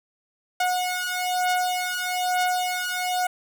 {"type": "beating tone pair", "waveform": "sawtooth", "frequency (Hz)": [727, 728.1], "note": ["F#5", "F#5"], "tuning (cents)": [-31, -28], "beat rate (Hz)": 1.1, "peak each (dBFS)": -22, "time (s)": [0.6, 3.27], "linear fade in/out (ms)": 5, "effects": []}